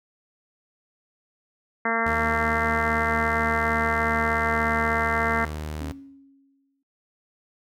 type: harmonic tone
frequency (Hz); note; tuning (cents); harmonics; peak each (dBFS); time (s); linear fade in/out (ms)
228.3; A#3; -36; 1 / 2 / 3 / 4 / 5 / 6 / 7 / 8 / 9; -30 / -30 / -30 / -30 / -30 / -30 / -30 / -30 / -30; 1.85-5.45; 5
type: tone with pitch glide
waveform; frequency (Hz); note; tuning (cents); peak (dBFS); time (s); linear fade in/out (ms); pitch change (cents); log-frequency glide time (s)
sawtooth; 77.6 to 76.53; D#2 to D#2; -4 to -28; -26; 2.06-5.92; 0; -24; 2.8-4.77
type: tone with exponential decay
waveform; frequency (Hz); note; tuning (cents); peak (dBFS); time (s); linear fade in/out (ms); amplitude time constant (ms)
sine; 274.7; C#4; -16; -33; 5.81-6.83; 5; 220
effects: noise-tail reverb RT60 0.6 s tail -19 dB re dry